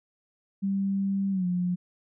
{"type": "tone with pitch glide", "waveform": "sine", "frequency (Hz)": [196, 178.7], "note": ["G3", "F3"], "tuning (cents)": [0, 40], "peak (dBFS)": -24, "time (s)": [0.62, 1.76], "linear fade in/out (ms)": 20, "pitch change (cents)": -160, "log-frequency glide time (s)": [1.31, 1.46], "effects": []}